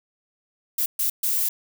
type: noise bursts at uneven times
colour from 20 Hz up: violet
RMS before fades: -23 dBFS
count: 3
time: 0.78-0.86 / 0.99-1.1 / 1.23-1.49 s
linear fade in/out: 5 ms
effects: none